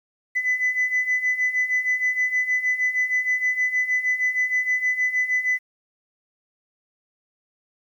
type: beating tone pair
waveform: sine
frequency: 2000 / 2006.4 Hz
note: B6 / B6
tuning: +21 / +27 cents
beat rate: 6.4 Hz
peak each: -24 / -20 dBFS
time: 0.35-5.59 s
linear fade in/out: 20 ms
effects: tanh soft clip ceiling -15 dBFS + 9-bit